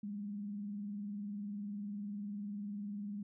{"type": "tone with vibrato", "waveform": "sine", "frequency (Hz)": 204.7, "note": "G#3", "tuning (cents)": -25, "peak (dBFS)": -39, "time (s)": [0.03, 3.23], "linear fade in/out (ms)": 5, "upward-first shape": "sine", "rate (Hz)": 20, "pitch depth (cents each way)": 77, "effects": []}